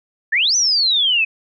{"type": "exponential two-way sweep", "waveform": "sine", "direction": "up then down", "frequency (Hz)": [1688, 6100, 2516], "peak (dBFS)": -13, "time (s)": [0.32, 1.25], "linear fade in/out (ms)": 10, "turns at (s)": 0.56, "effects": []}